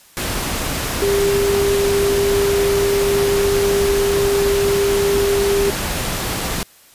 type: tone in noise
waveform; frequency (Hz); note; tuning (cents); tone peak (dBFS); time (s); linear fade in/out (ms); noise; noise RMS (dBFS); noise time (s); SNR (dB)
sine; 400; G4; +35; -14; 1.02-5.7; 0; pink; -22; 0.17-6.63; +5
effects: white hiss -48 dBFS RMS until 6.94 s + resampled to 32000 Hz